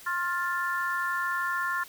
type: chord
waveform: sine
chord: F major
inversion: second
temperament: equal with one note detuned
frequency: 1063.6 / 1396.9 / 1760 Hz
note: C6 / F6 / A6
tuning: +28 / 0 / 0 cents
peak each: -31 dBFS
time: 0.06-1.84 s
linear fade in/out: 10 ms
effects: white hiss -49 dBFS RMS until 1.88 s